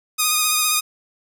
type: tone with vibrato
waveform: 5% pulse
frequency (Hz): 1237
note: D#6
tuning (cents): -10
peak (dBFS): -5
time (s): 0.18-0.81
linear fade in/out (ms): 20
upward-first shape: sine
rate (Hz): 15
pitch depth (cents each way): 25
effects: none